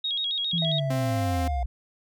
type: tone with vibrato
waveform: sine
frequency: 3520 Hz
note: A7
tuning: in tune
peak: -25 dBFS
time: 0.04-0.8 s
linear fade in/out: 5 ms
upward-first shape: square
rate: 7.4 Hz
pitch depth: 110 cents each way
type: linear sweep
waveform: sine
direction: down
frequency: 173 to 57.4 Hz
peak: -25 dBFS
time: 0.53-1.66 s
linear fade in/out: 5 ms
type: tone with pitch glide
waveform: triangle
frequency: 659.3 to 706.6 Hz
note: E5 to F5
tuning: 0 to +20 cents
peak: -28 dBFS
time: 0.62-1.63 s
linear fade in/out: 2 ms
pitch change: +120 cents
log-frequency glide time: 0.93-1.33 s
type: tone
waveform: sawtooth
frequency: 263 Hz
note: C4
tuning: 9 cents sharp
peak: -25 dBFS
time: 0.9-1.48 s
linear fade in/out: 5 ms
effects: none